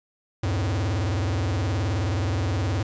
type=tone with vibrato; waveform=square; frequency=97.1 Hz; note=G2; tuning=16 cents flat; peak=-23 dBFS; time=0.43-2.83 s; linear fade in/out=5 ms; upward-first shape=sine; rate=19 Hz; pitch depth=280 cents each way; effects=resampled to 16000 Hz + 9-bit